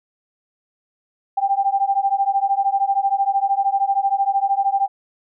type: beating tone pair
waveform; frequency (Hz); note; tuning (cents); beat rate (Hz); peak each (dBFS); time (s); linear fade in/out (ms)
sine; 783 / 796; G5 / G5; -2 / +26; 13; -19; 1.37-4.88; 10
effects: none